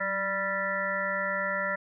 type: harmonic tone with a mistuned harmonic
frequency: 196 Hz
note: G3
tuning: in tune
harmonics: 1 / 3 / 5 / 7 / 9 / 10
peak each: -41 / -33 / -38 / -33 / -32 / -35 dBFS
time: 0-1.76 s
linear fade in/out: 10 ms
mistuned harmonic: 1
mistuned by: -60 cents
effects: none